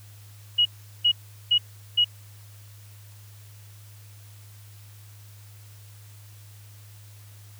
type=tone bursts; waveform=sine; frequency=2902 Hz; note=F#7; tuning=34 cents flat; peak=-16 dBFS; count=4; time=0.58-2.046 s; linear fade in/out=10 ms; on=74 ms; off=390 ms; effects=added 103 Hz sine -45 dBFS peak until 7.59 s + white hiss -54 dBFS RMS until 7.59 s